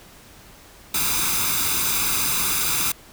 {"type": "noise with comb filter", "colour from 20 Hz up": "white", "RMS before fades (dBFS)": -22, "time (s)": [0.94, 2.92], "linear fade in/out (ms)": 5, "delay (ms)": 0.81, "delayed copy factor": 0.7, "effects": ["pink hiss -47 dBFS RMS until 3.12 s"]}